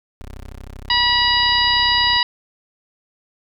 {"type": "tone", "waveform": "20% pulse", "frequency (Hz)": 32.82, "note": "C1", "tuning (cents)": 6, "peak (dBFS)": -28, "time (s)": [0.21, 2.17], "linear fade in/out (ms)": 0}
{"type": "harmonic tone", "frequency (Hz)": 969, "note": "B5", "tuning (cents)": -33, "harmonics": [1, 2, 3, 4, 5], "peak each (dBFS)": [-20, -20, -20, -20, -20], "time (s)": [0.9, 2.23], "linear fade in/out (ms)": 2}
{"effects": []}